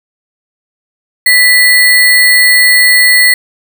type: tone with sample-and-hold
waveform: sine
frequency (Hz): 1975.5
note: B6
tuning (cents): 0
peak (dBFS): -3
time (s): 1.26-3.34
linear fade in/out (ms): 5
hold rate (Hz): 6300
effects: none